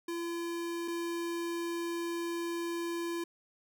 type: tone pair in turn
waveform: square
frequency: 340 / 340 Hz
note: F4 / F4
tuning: -46 / -46 cents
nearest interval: unison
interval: 0 cents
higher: neither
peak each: -35 / -34 dBFS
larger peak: second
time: 0.08-0.88 / 0.88-3.24 s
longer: second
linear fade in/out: 5 ms
effects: none